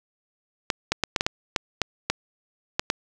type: clicks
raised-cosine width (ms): 0.2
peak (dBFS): -4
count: 11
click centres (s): 0.702 / 0.92 / 1.037 / 1.162 / 1.209 / 1.265 / 1.562 / 1.817 / 2.1 / 2.795 / 2.901
effects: none